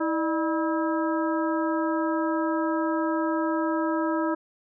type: harmonic tone with a mistuned harmonic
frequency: 323.1 Hz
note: E4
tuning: 35 cents flat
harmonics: 1 / 2 / 3 / 4 / 5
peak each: -25 / -30 / -31 / -33 / -37 dBFS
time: 0-4.35 s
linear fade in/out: 10 ms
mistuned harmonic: 2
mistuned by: -120 cents
effects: none